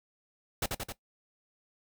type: noise with echo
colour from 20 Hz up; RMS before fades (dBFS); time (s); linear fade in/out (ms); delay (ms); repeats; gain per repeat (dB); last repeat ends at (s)
pink; -30; 0.62-0.66; 5; 88; 3; -3; 0.924
effects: noise-tail reverb RT60 0.1 s tail -17 dB re dry